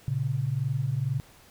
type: tone pair together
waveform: sine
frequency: 116.54 / 138.69 Hz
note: A#2 / C#3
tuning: 0 / +1 cents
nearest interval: minor third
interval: 301 cents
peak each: -29 / -27 dBFS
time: 0.08-1.2 s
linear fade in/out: 0 ms
effects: pink hiss -55 dBFS RMS until 1.5 s